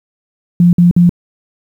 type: tone bursts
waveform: sine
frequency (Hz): 174.61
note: F3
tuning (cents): 0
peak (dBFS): -4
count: 3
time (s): 0.6-1.094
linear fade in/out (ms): 2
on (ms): 130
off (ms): 52
effects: 7-bit